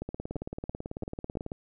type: two click trains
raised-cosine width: 2 ms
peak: -22 / -21 dBFS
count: 27 / 5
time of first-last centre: 0.09-1.519 / 0.02-1.371 s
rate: 18.2 / 2.96 Hz
effects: none